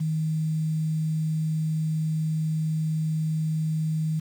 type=tone with quantisation; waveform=sine; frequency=157.4 Hz; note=D#3; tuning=20 cents sharp; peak=-23 dBFS; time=0-4.2 s; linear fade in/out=10 ms; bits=8; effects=none